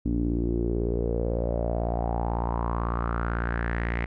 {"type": "tone with low-pass filter sweep", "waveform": "sawtooth", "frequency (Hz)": 58, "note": "A#1", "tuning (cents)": -8, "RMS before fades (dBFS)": -27, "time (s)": [0.05, 4.06], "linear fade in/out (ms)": 10, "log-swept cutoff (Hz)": [270, 2100], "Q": 5.4, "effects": []}